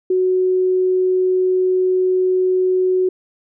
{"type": "tone", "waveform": "sine", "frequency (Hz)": 370, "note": "F#4", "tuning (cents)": 0, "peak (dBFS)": -13, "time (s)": [0.1, 3.09], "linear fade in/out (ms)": 5, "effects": []}